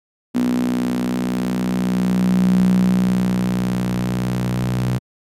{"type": "tone with high-pass filter sweep", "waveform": "sawtooth", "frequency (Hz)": 61.74, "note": "B1", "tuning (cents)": 0, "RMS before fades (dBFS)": -18, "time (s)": [0.34, 4.99], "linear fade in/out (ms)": 20, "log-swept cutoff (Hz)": [240, 140], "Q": 9.2, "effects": ["MP3 96 kbps"]}